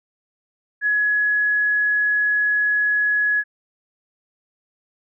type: tone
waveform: sine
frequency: 1685 Hz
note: G#6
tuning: 25 cents sharp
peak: -16 dBFS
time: 0.81-3.44 s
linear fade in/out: 50 ms
effects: none